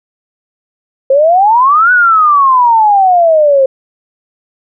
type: exponential two-way sweep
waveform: sine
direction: up then down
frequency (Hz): 523.3 to 1498 to 523.3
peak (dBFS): -4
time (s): 1.1-3.66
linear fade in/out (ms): 5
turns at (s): 1.92
effects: none